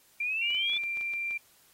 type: exponential sweep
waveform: sine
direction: up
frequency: 2352 to 3520 Hz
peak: -28 dBFS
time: 0.2-0.78 s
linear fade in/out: 5 ms
type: tone with pitch glide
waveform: sine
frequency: 2349 to 2367 Hz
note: D7 to D7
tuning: 0 to +13 cents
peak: -30 dBFS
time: 0.41-1.38 s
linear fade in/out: 10 ms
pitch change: +13 cents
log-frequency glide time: 0.57-0.63 s
type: clicks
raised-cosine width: 0.2 ms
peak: -31 dBFS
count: 10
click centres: 0.505 / 0.548 / 0.697 / 0.734 / 0.766 / 0.837 / 0.972 / 1.011 / 1.137 / 1.309 s
effects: white hiss -62 dBFS RMS until 1.73 s + AAC 48 kbps